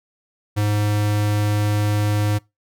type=tone; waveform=square; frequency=104.4 Hz; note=G#2; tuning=10 cents sharp; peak=-18 dBFS; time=0.56-2.39 s; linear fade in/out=20 ms; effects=noise-tail reverb RT60 0.2 s tail -22 dB re dry